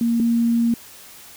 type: tone pair in turn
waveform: sine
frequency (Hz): 233.1 / 233.1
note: A#3 / A#3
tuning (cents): 0 / 0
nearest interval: unison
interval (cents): 0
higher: neither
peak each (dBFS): -16 / -15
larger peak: second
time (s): 0.01-0.2 / 0.2-0.74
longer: second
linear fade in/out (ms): 2
effects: white hiss -43 dBFS RMS until 1.36 s